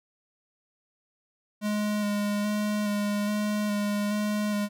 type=tone with vibrato; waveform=square; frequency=207.7 Hz; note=G#3; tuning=in tune; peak=-26 dBFS; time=1.61-4.69 s; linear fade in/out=50 ms; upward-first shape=square; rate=1.2 Hz; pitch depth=15 cents each way; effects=none